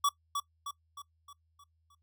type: tone with echo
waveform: square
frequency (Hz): 1141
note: C#6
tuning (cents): +50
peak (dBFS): -25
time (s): 0.04-0.09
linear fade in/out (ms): 5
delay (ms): 310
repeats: 6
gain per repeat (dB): -6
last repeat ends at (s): 1.95
effects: noise-tail reverb RT60 0.1 s tail -20 dB re dry + added 81 Hz sine -70 dBFS peak until 2.02 s